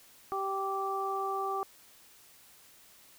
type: harmonic tone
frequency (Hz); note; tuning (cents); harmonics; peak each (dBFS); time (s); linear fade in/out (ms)
389.5; G4; -11; 1 / 2 / 3; -36 / -35 / -34; 0.32-1.63; 0
effects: white hiss -58 dBFS RMS until 3.18 s